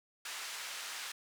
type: band-pass noise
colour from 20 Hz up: pink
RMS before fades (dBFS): -43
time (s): 0.25-1.12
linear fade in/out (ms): 5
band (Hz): 1400 to 9100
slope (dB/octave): 12
effects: none